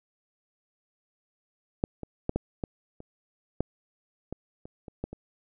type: clicks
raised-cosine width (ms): 2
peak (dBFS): -11 / -23 / -13 / -13 / -17 / -30 / -12 / -21 / -29 / -28 / -18 / -26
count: 12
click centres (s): 1.839 / 2.033 / 2.294 / 2.36 / 2.638 / 3.004 / 3.606 / 4.326 / 4.655 / 4.882 / 5.04 / 5.13
effects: none